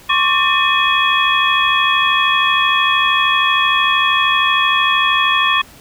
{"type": "tone cluster", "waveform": "sine", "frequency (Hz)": [1077, 1150, 1793, 2520, 3332], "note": ["C6", "D6", "A6", "D#7", "G#7"], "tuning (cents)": [50, -37, 32, 21, 5], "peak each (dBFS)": -18, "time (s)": [0.09, 5.62], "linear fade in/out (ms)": 10, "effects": ["pink hiss -42 dBFS RMS until 5.8 s"]}